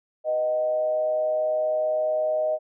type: tone with frequency modulation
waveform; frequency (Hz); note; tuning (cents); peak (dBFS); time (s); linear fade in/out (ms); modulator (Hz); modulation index
sine; 622.3; D#5; 0; -21; 0.24-2.59; 50; 129; 0.42
effects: none